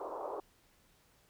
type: band-pass noise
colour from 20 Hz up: pink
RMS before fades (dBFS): -41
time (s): 0-0.4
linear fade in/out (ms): 2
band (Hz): 360 to 1100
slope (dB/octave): 48
effects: pink hiss -68 dBFS RMS until 1.29 s